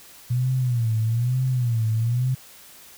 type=tone with vibrato; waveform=sine; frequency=119.8 Hz; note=A#2; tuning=48 cents sharp; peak=-19 dBFS; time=0.3-2.35 s; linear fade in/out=10 ms; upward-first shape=sine; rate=1.1 Hz; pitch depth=140 cents each way; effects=white hiss -47 dBFS RMS until 2.97 s